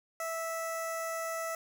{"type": "tone with notch filter", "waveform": "15% pulse", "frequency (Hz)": 656, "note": "E5", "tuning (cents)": -9, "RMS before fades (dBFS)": -36, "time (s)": [0.2, 1.55], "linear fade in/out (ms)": 2, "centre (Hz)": 3100, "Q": 0.93, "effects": []}